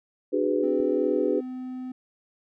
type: chord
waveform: sine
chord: G# half-diminished seventh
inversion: second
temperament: just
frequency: 299 / 373.8 / 415.3 / 498.4 Hz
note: D4 / F#4 / G#4 / B4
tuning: +31 / +18 / 0 / +16 cents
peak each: -27 dBFS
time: 0.32-1.41 s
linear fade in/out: 20 ms
type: tone with pitch glide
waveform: triangle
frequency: 261.6 to 255.2 Hz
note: C4 to C4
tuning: 0 to -43 cents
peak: -30 dBFS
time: 0.63-1.92 s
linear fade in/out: 5 ms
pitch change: -43 cents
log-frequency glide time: 0.92-1.36 s
type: click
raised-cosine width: 2 ms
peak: -31 dBFS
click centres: 0.802 s
effects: none